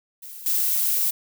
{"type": "noise with level steps", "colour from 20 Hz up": "violet", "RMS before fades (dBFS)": [-39, -22], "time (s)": [0.22, 1.11], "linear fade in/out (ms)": 10, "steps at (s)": 0.46, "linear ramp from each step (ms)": 2, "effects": []}